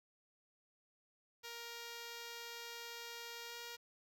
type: tone with pitch glide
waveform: 5% pulse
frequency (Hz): 468.8 to 472.1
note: A#4 to A#4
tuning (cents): +10 to +22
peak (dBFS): -35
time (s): 1.43-3.77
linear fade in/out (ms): 20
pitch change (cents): +12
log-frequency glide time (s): 3.47-3.54
effects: 12-bit